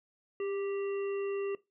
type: harmonic tone with a mistuned harmonic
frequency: 392 Hz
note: G4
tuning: in tune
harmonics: 1 / 3 / 5 / 7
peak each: -32 / -47 / -51 / -48 dBFS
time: 0.4-1.55 s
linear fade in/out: 2 ms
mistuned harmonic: 1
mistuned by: +26 cents
effects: noise-tail reverb RT60 0.2 s tail -18 dB re dry

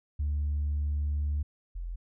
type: tone pair in turn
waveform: sine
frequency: 73.42 / 43.02 Hz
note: D2 / F1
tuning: 0 / -25 cents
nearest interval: major sixth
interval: 925 cents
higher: first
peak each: -25 / -33 dBFS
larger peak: first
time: 0.19-1.43 / 1.75-1.96 s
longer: first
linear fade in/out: 10 ms
effects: tanh soft clip ceiling -24 dBFS

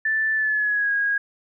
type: tone with pitch glide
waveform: sine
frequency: 1760 to 1642.1 Hz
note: A6 to G#6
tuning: 0 to -20 cents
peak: -19 dBFS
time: 0.05-1.18 s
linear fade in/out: 5 ms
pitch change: -120 cents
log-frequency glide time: 0.34-0.92 s
effects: none

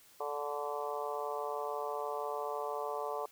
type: harmonic tone with a mistuned harmonic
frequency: 146.1 Hz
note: D3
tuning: 9 cents flat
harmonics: 3 / 4 / 5 / 6 / 7 / 8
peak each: -40 / -41 / -42 / -43 / -43 / -44 dBFS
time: 0.2-3.26 s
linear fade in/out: 5 ms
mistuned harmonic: 8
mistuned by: -24 cents
effects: white hiss -61 dBFS RMS until 3.31 s

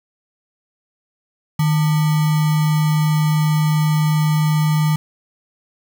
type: tone with sample-and-hold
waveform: sine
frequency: 153.8 Hz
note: D#3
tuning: 20 cents flat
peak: -13 dBFS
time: 1.59-4.96 s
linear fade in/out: 5 ms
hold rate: 1050 Hz
effects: none

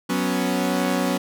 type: chord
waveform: sawtooth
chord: F# suspended fourth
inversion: none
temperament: equal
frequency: 185 / 246.9 / 277.2 Hz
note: F#3 / B3 / C#4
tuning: 0 / 0 / 0 cents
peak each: -21 dBFS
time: 0.09-1.18 s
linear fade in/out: 10 ms
effects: none

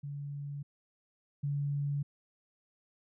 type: tone pair in turn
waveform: sine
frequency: 142.9 / 142.9 Hz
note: D3 / D3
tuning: -47 / -47 cents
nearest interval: unison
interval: 0 cents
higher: neither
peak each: -37 / -30 dBFS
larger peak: second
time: 0.03-0.63 / 1.43-2.03 s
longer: neither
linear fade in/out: 10 ms
effects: none

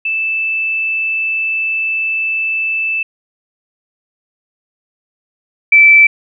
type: tone pair in turn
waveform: sine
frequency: 2637 / 2322 Hz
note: E7 / D7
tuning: 0 / -20 cents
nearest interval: major second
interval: 220 cents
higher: first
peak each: -14 / -3 dBFS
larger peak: second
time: 0.05-3.03 / 5.72-6.07 s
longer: first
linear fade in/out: 5 ms
effects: none

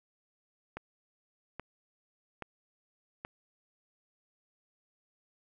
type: click train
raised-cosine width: 0.5 ms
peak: -24 dBFS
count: 4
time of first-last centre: 0.77-3.249 s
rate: 1.21 Hz
effects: none

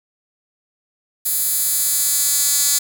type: tone with high-pass filter sweep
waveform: 10% pulse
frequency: 285 Hz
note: C#4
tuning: 48 cents sharp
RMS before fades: -18 dBFS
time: 1.25-2.79 s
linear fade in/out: 10 ms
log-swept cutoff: 11000 to 6900 Hz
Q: 1.2
effects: none

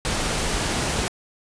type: noise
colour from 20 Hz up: pink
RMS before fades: -24 dBFS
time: 0.05-1.08 s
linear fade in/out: 0 ms
effects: resampled to 22050 Hz

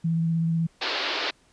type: tone with vibrato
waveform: sine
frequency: 164.81 Hz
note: E3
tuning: in tune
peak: -21 dBFS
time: 0.04-0.67 s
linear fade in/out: 10 ms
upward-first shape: sine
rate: 16 Hz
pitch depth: 16 cents each way
type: band-pass noise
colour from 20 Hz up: white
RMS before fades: -28 dBFS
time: 0.81-1.31 s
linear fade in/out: 10 ms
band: 290 to 4600 Hz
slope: 48 dB/octave
effects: pink hiss -61 dBFS RMS until 1.52 s + resampled to 22050 Hz

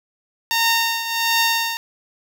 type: tone with tremolo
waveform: 10% pulse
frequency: 918 Hz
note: A#5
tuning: 27 cents flat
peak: -6 dBFS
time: 0.51-1.77 s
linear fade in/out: 0 ms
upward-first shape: triangle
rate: 1.4 Hz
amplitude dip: 70%
effects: none

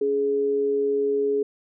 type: tone pair together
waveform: sine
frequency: 281.2 / 418.7 Hz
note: C#4 / G#4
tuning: +25 / +14 cents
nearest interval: perfect fifth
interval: 689 cents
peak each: -31 / -20 dBFS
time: 0.01-1.43 s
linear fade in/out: 5 ms
effects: none

